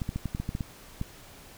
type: clicks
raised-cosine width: 5 ms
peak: -18 dBFS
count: 10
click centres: 0.018 / 0.091 / 0.16 / 0.257 / 0.349 / 0.4 / 0.491 / 0.551 / 0.608 / 1.014 s
effects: pink hiss -50 dBFS RMS until 1.57 s